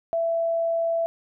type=tone; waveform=sine; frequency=666 Hz; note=E5; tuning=18 cents sharp; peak=-21 dBFS; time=0.13-1.06 s; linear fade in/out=0 ms; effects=none